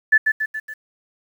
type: tone with echo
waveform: sine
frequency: 1743 Hz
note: A6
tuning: 17 cents flat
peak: -9 dBFS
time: 0.12-0.18 s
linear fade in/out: 10 ms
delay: 140 ms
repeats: 4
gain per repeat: -5 dB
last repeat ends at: 0.74 s
effects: 8-bit